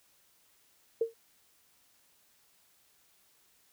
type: tone with exponential decay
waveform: sine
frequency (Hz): 456.4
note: A#4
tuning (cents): -37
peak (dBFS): -22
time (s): 1.01-1.14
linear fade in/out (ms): 5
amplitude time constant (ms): 27
effects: white hiss -67 dBFS RMS until 3.72 s